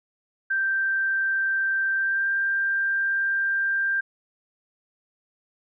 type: tone with pitch glide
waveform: sine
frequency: 1568 to 1585.3 Hz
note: G6 to G6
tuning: 0 to +19 cents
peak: -21 dBFS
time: 0.5-4.01 s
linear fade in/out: 10 ms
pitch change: +19 cents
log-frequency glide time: 1.96-2.28 s
effects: none